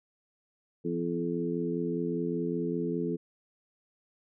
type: harmonic tone with a mistuned harmonic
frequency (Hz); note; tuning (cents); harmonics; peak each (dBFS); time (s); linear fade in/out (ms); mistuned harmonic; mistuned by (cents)
85.1; F2; -44; 2 / 3 / 4 / 5; -34 / -34 / -34 / -34; 0.84-3.17; 20; 5; +17
effects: none

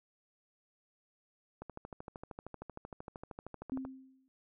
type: click train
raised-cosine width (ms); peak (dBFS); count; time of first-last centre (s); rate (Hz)
1; -30; 30; 1.62-3.851; 13
type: tone with exponential decay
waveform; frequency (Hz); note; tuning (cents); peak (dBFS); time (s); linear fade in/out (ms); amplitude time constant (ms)
sine; 263.3; C4; +11; -32; 3.72-4.28; 0; 120
effects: none

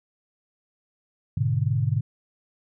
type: chord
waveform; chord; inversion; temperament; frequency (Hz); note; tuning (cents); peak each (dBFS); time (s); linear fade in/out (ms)
sine; G# diminished; none; equal; 103.83 / 123.47 / 146.83; G#2 / B2 / D3; 0 / 0 / 0; -25 / -24 / -26; 1.37-2.01; 5
effects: none

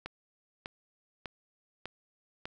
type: click train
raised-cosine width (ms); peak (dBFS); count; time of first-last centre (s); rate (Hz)
0.3; -22; 5; 0.06-2.455; 1.67
effects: none

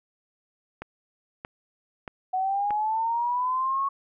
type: click train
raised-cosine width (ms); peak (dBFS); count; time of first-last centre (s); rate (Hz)
0.5; -20; 4; 0.82-2.707; 1.59
type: linear sweep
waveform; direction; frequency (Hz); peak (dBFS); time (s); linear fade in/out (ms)
sine; up; 740 to 1108.7; -23; 2.33-3.89; 10
effects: none

